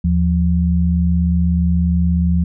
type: tone pair together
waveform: sine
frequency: 77.86 / 174.61 Hz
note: D#2 / F3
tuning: +2 / 0 cents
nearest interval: octave + major second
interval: 1398 cents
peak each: -15 dBFS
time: 0.04-2.44 s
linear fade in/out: 5 ms
effects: none